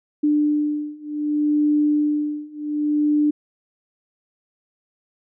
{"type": "beating tone pair", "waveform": "sine", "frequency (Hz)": [297.3, 297.96], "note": ["D4", "D4"], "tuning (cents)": [21, 25], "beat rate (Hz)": 0.66, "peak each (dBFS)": [-21, -20], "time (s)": [0.23, 3.31], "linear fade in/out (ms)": 10, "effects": []}